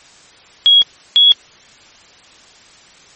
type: tone pair in turn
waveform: sine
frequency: 3313 / 3350 Hz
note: G#7 / G#7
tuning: -5 / +14 cents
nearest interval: unison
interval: 19 cents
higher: second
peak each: -5 dBFS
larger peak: neither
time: 0.66-0.82 / 1.16-1.32 s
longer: neither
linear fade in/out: 0 ms
effects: white hiss -44 dBFS RMS until 3.15 s + MP3 32 kbps